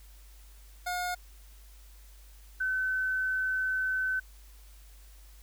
25% pulse / sine tone pair in turn, 718 / 1521.4 Hz, F5 / F#6, +48 / +48 cents, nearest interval octave + minor second, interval 1300 cents, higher second, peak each -27 dBFS, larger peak neither, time 0.86-1.15 / 2.6-4.2 s, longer second, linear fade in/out 10 ms, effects added 50 Hz sine -50 dBFS peak until 5.42 s + white hiss -60 dBFS RMS until 5.42 s

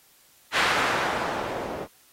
blue noise with low-pass filter sweep, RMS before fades -27 dBFS, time 0.52-1.88 s, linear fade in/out 50 ms, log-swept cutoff 1900 to 440 Hz, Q 1.1, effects white hiss -58 dBFS RMS until 2.12 s + AAC 48 kbps

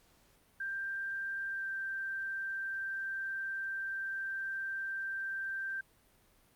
sine tone with pitch glide, 1582 to 1570.2 Hz, G6 to G6, +15 to +2 cents, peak -35 dBFS, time 0.6-5.81 s, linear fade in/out 5 ms, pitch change -13 cents, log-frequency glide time 1.48-1.66 s, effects pink hiss -67 dBFS RMS until 6.55 s + Opus 48 kbps

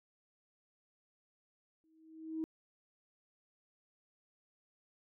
sine tone with exponential growth, 319.1 Hz, D#4, 44 cents sharp, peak -32 dBFS, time 1.84-2.44 s, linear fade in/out 0 ms, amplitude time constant 130 ms, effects tanh soft clip ceiling -28 dBFS

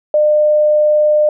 sine tone, 603 Hz, D5, 46 cents sharp, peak -8 dBFS, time 0.14-1.29 s, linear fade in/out 2 ms, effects none

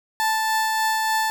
30% pulse tone with tremolo, 880 Hz, A5, in tune, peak -16 dBFS, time 0.2-1.3 s, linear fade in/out 0 ms, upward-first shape triangle, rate 3.4 Hz, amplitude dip 25%, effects 7-bit

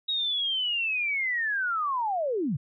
sine linear sweep, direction down, 3810 to 115.7 Hz, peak -25 dBFS, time 0.08-2.57 s, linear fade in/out 10 ms, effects none

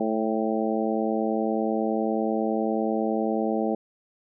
harmonic tone with a mistuned harmonic, 110 Hz, A2, in tune, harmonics 2 / 3 / 4 / 5 / 6 / 7, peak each -27 / -29 / -30 / -31 / -32 / -32 dBFS, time 0-3.75 s, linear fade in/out 5 ms, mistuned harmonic 7, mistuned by +26 cents, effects none

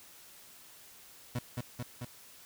30% pulse tone with echo, 121.9 Hz, B2, 22 cents flat, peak -29 dBFS, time 1.35-1.39 s, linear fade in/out 5 ms, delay 220 ms, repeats 3, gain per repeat -2 dB, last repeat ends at 2.05 s, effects white hiss -55 dBFS RMS until 2.45 s

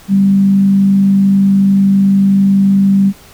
sine tone with frequency modulation, 196 Hz, G3, in tune, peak -6 dBFS, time 0.08-3.13 s, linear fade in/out 50 ms, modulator 51.4 Hz, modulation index 0.2, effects pink hiss -40 dBFS RMS until 3.33 s

